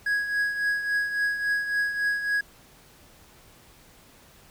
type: tone with tremolo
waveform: triangle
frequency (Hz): 1660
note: G#6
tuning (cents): -1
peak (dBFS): -19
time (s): 0.06-2.41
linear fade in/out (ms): 5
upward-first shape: triangle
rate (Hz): 3.6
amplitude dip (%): 65
effects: pink hiss -54 dBFS RMS until 4.5 s